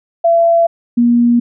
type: tone pair in turn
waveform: sine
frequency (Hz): 674 / 238.3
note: E5 / A#3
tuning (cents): +38 / +38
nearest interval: octave + tritone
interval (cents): 1800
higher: first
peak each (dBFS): -7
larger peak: neither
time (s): 0.24-0.67 / 0.97-1.4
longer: neither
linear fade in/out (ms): 10
effects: none